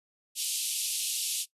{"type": "band-pass noise", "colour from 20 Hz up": "white", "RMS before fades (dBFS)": -32, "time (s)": [0.35, 1.46], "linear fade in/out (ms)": 50, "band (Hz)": [2700, 12000], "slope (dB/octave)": 48, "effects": ["noise-tail reverb RT60 0.1 s tail -18 dB re dry", "resampled to 32000 Hz"]}